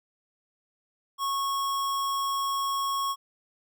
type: tone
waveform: square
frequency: 1100 Hz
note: C#6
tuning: 14 cents flat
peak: -27 dBFS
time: 1.18-3.16 s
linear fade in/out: 50 ms
effects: none